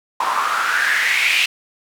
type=noise with band-pass filter sweep; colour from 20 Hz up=white; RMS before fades=-18 dBFS; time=0.2-1.46 s; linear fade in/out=5 ms; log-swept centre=960 to 2700 Hz; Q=5.7; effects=none